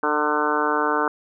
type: harmonic tone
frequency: 150 Hz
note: D3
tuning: 37 cents sharp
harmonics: 2 / 3 / 4 / 5 / 6 / 7 / 8 / 9 / 10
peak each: -28 / -26 / -31 / -31 / -26 / -27 / -27 / -28 / -27 dBFS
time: 0.03-1.08 s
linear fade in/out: 2 ms
effects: none